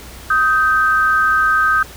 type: tone pair together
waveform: sine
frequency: 1256 / 1558.4 Hz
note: D#6 / G6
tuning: +16 / -11 cents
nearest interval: major third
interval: 373 cents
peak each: -14 dBFS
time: 0.3-1.83 s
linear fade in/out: 5 ms
effects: added 60 Hz sine -37 dBFS peak until 1.96 s + pink hiss -37 dBFS RMS until 1.96 s